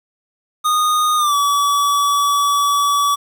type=tone with pitch glide; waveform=square; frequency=1233 to 1143.8 Hz; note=D#6 to D6; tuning=-16 to -46 cents; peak=-14 dBFS; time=0.64-3.16 s; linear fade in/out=20 ms; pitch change=-130 cents; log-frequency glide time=1.17-1.35 s; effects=8-bit